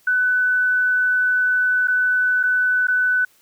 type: tone with dropouts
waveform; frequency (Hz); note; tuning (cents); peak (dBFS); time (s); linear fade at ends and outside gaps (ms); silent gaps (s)
sine; 1498; F#6; +21; -15; 0.07-3.25; 5; 1.874-1.881 / 2.431-2.435 / 2.871-2.882
effects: white hiss -57 dBFS RMS until 3.41 s